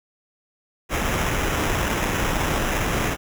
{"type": "noise with sample-and-hold", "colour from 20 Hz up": "pink", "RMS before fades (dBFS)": -23, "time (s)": [0.89, 3.17], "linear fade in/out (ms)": 50, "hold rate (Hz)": 4410, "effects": []}